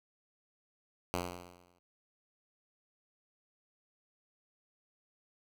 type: tone with exponential decay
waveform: 5% pulse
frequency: 88.6 Hz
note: F2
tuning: 25 cents sharp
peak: -20 dBFS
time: 1.14-1.79 s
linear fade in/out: 0 ms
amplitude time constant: 140 ms
effects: none